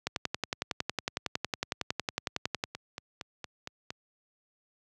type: two click trains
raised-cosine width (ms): 0.2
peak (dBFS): -12 / -20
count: 29 / 6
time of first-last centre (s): 0.07-2.639 / 2.75-3.905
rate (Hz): 10.9 / 4.33
effects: high-pass 80 Hz 12 dB/octave